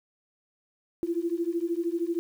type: beating tone pair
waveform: sine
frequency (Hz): 333.4 / 346.4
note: E4 / F4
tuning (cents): +20 / -14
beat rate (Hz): 13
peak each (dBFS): -29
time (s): 1.03-2.19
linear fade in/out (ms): 0
effects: 9-bit